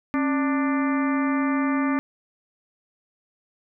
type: harmonic tone with a mistuned harmonic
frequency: 295.1 Hz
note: D4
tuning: 8 cents sharp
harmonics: 1 / 2 / 3 / 4 / 5 / 6 / 7 / 8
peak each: -21 / -34 / -34 / -30 / -38 / -35 / -36 / -41 dBFS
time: 0.14-1.99 s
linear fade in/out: 0 ms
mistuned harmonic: 1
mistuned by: -140 cents
effects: none